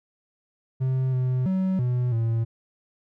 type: tone with pitch steps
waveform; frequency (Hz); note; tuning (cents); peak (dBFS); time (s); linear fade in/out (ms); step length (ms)
triangle; 130.5 / 127.6 / 188.5 / 124 / 114.2; C3 / C3 / F#3 / B2 / A#2; -4 / -43 / +32 / +7 / -35; -19; 0.8-2.45; 20; 330
effects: none

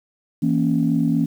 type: chord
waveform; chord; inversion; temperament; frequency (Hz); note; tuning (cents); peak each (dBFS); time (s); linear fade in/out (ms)
sine; A# diminished; second; equal; 164.81 / 233.1 / 277.2; E3 / A#3 / C#4; 0 / 0 / 0; -20; 0.42-1.26; 10
effects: tanh soft clip ceiling -7 dBFS + 8-bit

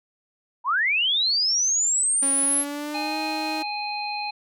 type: linear sweep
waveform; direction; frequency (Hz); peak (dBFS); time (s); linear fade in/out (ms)
sine; up; 896 to 11280; -19; 0.64-2.65; 50
type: tone with pitch glide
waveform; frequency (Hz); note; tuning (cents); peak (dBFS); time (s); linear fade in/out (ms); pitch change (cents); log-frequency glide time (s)
sawtooth; 274.8 to 312; C#4 to D#4; -15 to +5; -25; 2.22-3.63; 10; +220; 2.42-3.18
type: harmonic tone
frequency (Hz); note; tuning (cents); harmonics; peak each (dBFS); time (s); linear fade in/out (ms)
830.6; G#5; 0; 1 / 3 / 5; -29 / -32 / -33; 2.94-4.31; 10
effects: none

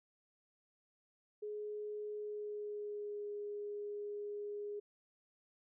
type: tone with pitch glide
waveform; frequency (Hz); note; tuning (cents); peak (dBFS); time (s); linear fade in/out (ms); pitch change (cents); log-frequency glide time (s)
sine; 420 to 412.8; G#4 to G#4; +19 to -10; -40; 1.42-4.8; 10; -29; 2.17-3.29
effects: none

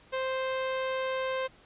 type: tone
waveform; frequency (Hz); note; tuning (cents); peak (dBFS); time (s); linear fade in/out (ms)
sawtooth; 523.3; C5; 0; -25; 0.12-1.48; 20
effects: pink hiss -58 dBFS RMS until 1.65 s + resampled to 8000 Hz

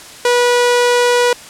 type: tone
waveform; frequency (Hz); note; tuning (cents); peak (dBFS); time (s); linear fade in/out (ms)
sawtooth; 486.8; B4; -25; -6; 0.25-1.33; 2
effects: white hiss -35 dBFS RMS until 1.49 s + low-pass 9000 Hz 12 dB/octave

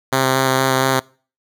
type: tone with vibrato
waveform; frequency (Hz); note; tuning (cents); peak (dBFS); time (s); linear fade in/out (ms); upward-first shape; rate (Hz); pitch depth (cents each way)
5% pulse; 132; C3; +16; -3; 0.12-1; 10; square; 4.3; 11
effects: noise-tail reverb RT60 0.4 s tail -24 dB re dry

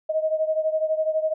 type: beating tone pair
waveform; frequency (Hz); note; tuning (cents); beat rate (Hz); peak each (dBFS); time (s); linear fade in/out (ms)
sine; 626 / 638; D#5 / D#5; +10 / +43; 12; -22 / -26; 0.09-1.34; 10
effects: none

